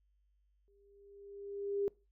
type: tone with exponential growth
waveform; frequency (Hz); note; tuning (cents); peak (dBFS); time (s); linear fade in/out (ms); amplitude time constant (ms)
sine; 401.7; G4; +42; -29; 0.68-1.88; 0; 260
effects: noise-tail reverb RT60 0.3 s tail -24 dB re dry + added 50 Hz sine -70 dBFS peak until 2.11 s